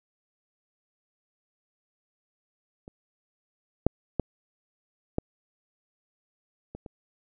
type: clicks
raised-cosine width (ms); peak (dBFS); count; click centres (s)
2; -30 / -6 / -11 / -12 / -25 / -27; 6; 2.879 / 3.866 / 4.197 / 5.184 / 6.75 / 6.862
effects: none